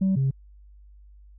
sine tone pair in turn, 191.2 / 134.85 Hz, G3 / C#3, -43 / -47 cents, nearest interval tritone, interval 604 cents, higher first, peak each -17 / -18 dBFS, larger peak first, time 0.01-0.16 / 0.16-0.31 s, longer neither, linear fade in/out 10 ms, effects tanh soft clip ceiling -17 dBFS + added 50 Hz sine -47 dBFS peak until 1.38 s

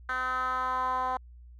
10% pulse tone with band-pass filter sweep, 255.9 Hz, C4, 38 cents flat, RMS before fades -30 dBFS, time 0.09-1.17 s, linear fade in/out 2 ms, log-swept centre 1500 to 890 Hz, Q 4.2, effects added 60 Hz sine -47 dBFS peak until 1.59 s

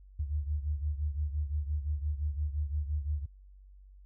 sine beating tone pair, 73.1 / 78.9 Hz, D2 / D#2, -7 / +25 cents, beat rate 5.8 Hz, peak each -31 / -36 dBFS, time 0.19-3.26 s, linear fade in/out 10 ms, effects added 48 Hz sine -51 dBFS peak until 4.05 s

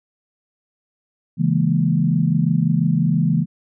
sine chord, A# half-diminished seventh, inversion first, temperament equal, 138.59 / 164.81 / 207.7 / 233.1 Hz, C#3 / E3 / G#3 / A#3, 0 / 0 / 0 / 0 cents, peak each -21 / -17 / -23 / -23 dBFS, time 1.37-3.46 s, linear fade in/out 50 ms, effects none

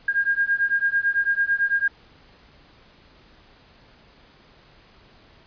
sine beating tone pair, 1613 / 1622 Hz, G6 / G#6, +49 / -41 cents, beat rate 9 Hz, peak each -22 dBFS, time 0.08-1.88 s, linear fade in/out 5 ms, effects pink hiss -53 dBFS RMS until 5.46 s + resampled to 11025 Hz

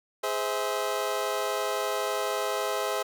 25% pulse chord, Ab augmented, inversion none, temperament just, 415.3 / 519.1 / 648.9 Hz, Ab4 / C5 / E5, 0 / -14 / -27 cents, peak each -28 dBFS, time 0.23-3.03 s, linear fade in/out 10 ms, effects none

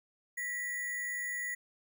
sine tone with sample-and-hold, 1951 Hz, B6, 22 cents flat, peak -34 dBFS, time 0.37-1.55 s, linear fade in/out 10 ms, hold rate 8820 Hz, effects none

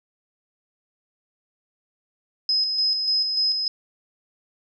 sine tone with tremolo, 5080 Hz, D#8, 35 cents sharp, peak -18 dBFS, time 2.49-3.68 s, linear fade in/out 2 ms, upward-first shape square, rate 3.4 Hz, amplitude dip 40%, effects none

